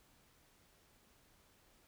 silence, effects pink hiss -69 dBFS RMS until 1.87 s

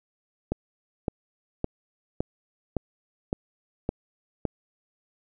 click train, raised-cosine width 2 ms, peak -12 dBFS, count 8, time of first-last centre 0.52-4.453 s, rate 1.78 Hz, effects none

